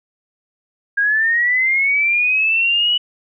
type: linear sweep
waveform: sine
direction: up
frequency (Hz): 1614 to 2960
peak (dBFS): -13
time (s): 0.97-2.98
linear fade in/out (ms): 10
effects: none